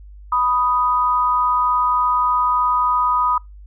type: tone pair together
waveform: sine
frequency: 987.8 / 1244.5 Hz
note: B5 / D#6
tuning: 0 / 0 cents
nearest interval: major third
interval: 400 cents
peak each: -18 / -17 dBFS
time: 0.32-3.38 s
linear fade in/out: 5 ms
effects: noise-tail reverb RT60 0.2 s tail -26 dB re dry + added 50 Hz sine -37 dBFS peak until 3.66 s